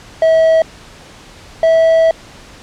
triangle tone pair in turn, 646 / 651.6 Hz, E5 / E5, -35 / -20 cents, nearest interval unison, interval 15 cents, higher second, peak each -5 dBFS, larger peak neither, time 0.22-0.62 / 1.63-2.11 s, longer second, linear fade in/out 2 ms, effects pink hiss -38 dBFS RMS until 2.62 s + low-pass 7000 Hz 12 dB/octave

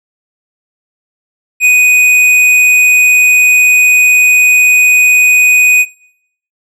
sine tone with tanh clipping, 2489 Hz, D#7, in tune, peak -5 dBFS, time 1.6-5.86 s, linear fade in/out 50 ms, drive 15 dB, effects noise-tail reverb RT60 0.7 s tail -21 dB re dry + low-pass 12000 Hz 12 dB/octave

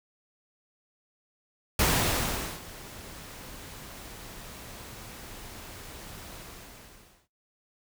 pink noise with ADSR envelope, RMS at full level -23 dBFS, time 1.79-7.28 s, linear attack 4 ms, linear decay 800 ms, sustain -21 dB, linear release 900 ms, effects noise-tail reverb RT60 0.2 s tail -19 dB re dry

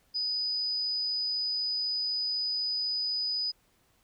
sine tone, 4978 Hz, D#8, in tune, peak -28 dBFS, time 0.14-3.52 s, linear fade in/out 20 ms, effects pink hiss -68 dBFS RMS until 4.03 s

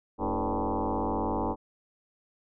sine tone with frequency modulation, 277.2 Hz, C#4, in tune, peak -26 dBFS, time 0.18-1.56 s, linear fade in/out 50 ms, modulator 99.4 Hz, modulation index 7.3, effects none

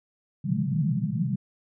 white band-pass noise, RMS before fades -26 dBFS, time 0.44-1.36 s, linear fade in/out 10 ms, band 120 to 210 Hz, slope 96 dB/octave, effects none

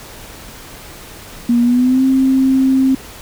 sine tone with pitch glide, 238.4 to 264.5 Hz, A#3 to C4, +39 to +19 cents, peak -9 dBFS, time 1.49-2.95 s, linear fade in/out 5 ms, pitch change +180 cents, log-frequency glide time 1.62-2.04 s, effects pink hiss -35 dBFS RMS until 3.21 s

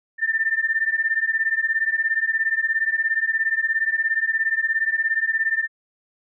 sine beating tone pair, 1784 / 1801 Hz, A6 / A6, +23 / +40 cents, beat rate 17 Hz, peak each -22 dBFS, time 0.18-5.68 s, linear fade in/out 50 ms, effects none

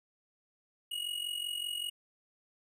square tone with amplitude modulation, 2889 Hz, F#7, 42 cents flat, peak -32 dBFS, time 0.91-1.9 s, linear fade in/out 10 ms, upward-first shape sine, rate 45.2 Hz, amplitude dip 75%, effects none

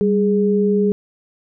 sine tone pair together, 196.9 / 415.3 Hz, G3 / G#4, +8 / 0 cents, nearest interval octave + minor second, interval 1292 cents, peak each -16 dBFS, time 0.01-0.92 s, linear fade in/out 0 ms, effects none

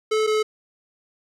square tone pair in turn, 433.8 / 430.8 Hz, A4 / A4, -25 / -37 cents, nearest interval unison, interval 12 cents, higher first, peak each -19 dBFS, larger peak neither, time 0.11-0.27 / 0.27-0.43 s, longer neither, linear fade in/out 10 ms, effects low-pass 7000 Hz 12 dB/octave + 10-bit

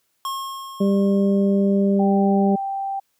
square tone with exponential decay, 1080 Hz, C#6, 45 cents flat, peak -24 dBFS, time 0.25-2.05 s, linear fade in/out 1 ms, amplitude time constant 390 ms
harmonic tone, 198.1 Hz, G3, 18 cents sharp, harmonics 1 / 2 / 3, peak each -16 / -22 / -26 dBFS, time 0.8-2.56 s, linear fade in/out 10 ms
sine tone, 784 Hz, G5, in tune, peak -23 dBFS, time 1.99-3 s, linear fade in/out 10 ms
effects white hiss -69 dBFS RMS until 3.19 s + high-pass 60 Hz 12 dB/octave

